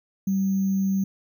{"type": "tone with sample-and-hold", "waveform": "sine", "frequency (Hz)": 193.4, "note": "G3", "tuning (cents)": -23, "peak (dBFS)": -20, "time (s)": [0.27, 1.04], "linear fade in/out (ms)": 5, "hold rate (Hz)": 6300, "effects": []}